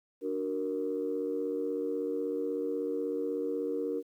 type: chord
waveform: sine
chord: D augmented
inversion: none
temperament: equal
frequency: 293.7 / 370 / 466.2 Hz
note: D4 / F#4 / A#4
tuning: 0 / 0 / 0 cents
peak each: -35 / -36 / -32 dBFS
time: 0.21-4.03 s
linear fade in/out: 50 ms
effects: tanh soft clip ceiling -22 dBFS + 11-bit